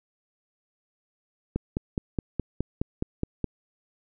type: click train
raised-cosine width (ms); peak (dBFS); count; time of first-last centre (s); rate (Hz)
3; -13; 10; 1.56-3.443; 4.78
effects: none